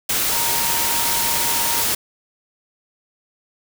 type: tone in noise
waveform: sine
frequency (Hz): 932.3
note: A#5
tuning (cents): 0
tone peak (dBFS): -27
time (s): 0.32-1.83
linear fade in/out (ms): 5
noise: white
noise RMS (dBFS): -20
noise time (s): 0.09-1.95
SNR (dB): -10
effects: none